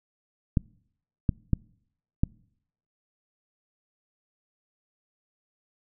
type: clicks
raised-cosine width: 5 ms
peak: -9 dBFS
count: 4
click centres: 0.572 / 1.292 / 1.533 / 2.235 s
effects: noise-tail reverb RT60 0.7 s tail -26 dB re dry